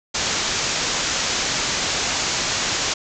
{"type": "low-pass noise", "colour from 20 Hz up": "white", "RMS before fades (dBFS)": -23, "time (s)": [0.14, 2.94], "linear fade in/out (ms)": 10, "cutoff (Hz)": 7300, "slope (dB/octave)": 96, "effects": []}